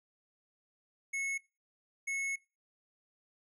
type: tone bursts at uneven times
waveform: square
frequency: 2191 Hz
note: C#7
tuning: 21 cents flat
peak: -34 dBFS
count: 2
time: 1.13-1.38 / 2.07-2.36 s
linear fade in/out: 10 ms
effects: noise-tail reverb RT60 0.3 s tail -22 dB re dry + low-pass 11000 Hz 12 dB/octave